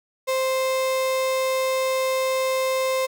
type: tone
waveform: 35% pulse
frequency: 523.3 Hz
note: C5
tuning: in tune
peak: -19 dBFS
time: 0.27-3.07 s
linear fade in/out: 20 ms
effects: none